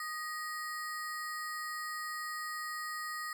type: ring-modulated tone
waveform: square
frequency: 1568 Hz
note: G6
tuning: in tune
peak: -35 dBFS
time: 0-3.33 s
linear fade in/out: 2 ms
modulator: 329 Hz
effects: none